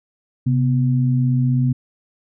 sine tone pair together, 130.79 / 246.9 Hz, C3 / B3, 0 / 0 cents, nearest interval major seventh, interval 1100 cents, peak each -15 / -21 dBFS, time 0.46-1.73 s, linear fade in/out 10 ms, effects none

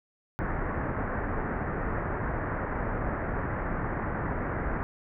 pink low-pass noise, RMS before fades -31 dBFS, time 0.39-4.83 s, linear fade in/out 0 ms, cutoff 1900 Hz, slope 48 dB/octave, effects none

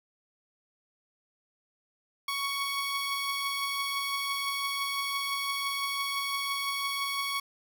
15% pulse beating tone pair, 1108.7 / 1114.6 Hz, C#6 / C#6, 0 / +9 cents, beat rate 5.9 Hz, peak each -33 / -24 dBFS, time 2.28-7.4 s, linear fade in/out 5 ms, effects none

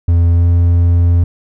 triangle tone with pitch glide, 85.2 to 86.29 Hz, F2 to F2, -42 to -20 cents, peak -5 dBFS, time 0.08-1.24 s, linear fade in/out 5 ms, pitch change +22 cents, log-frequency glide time 0.31-0.45 s, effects none

